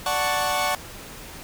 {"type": "chord", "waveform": "sawtooth", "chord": "D major seventh", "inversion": "none", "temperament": "equal", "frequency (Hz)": [587.3, 740, 880, 1108.7], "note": ["D5", "F#5", "A5", "C#6"], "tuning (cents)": [0, 0, 0, 0], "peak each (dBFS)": [-25, -22, -25, -23], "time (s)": [0.06, 0.75], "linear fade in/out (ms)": 2, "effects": ["pink hiss -40 dBFS RMS until 1.43 s"]}